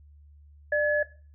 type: tone pair together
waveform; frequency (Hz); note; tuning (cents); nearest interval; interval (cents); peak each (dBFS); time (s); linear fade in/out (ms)
sine; 596 / 1703.4; D5 / G#6; +25 / +43; octave + tritone; 1818; -24; 0.72-1.03; 5
effects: noise-tail reverb RT60 0.4 s tail -18 dB re dry + added 73 Hz sine -50 dBFS peak until 1.34 s